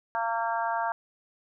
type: harmonic tone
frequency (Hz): 229.2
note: A#3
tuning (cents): -29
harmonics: 3 / 4 / 5 / 6 / 7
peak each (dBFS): -31 / -29 / -36 / -36 / -36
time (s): 0.15-0.92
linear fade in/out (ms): 0
effects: none